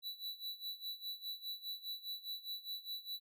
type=tone with tremolo; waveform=square; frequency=3951 Hz; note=B7; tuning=in tune; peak=-40 dBFS; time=0.02-3.2 s; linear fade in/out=50 ms; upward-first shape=sine; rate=4.9 Hz; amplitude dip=85%; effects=none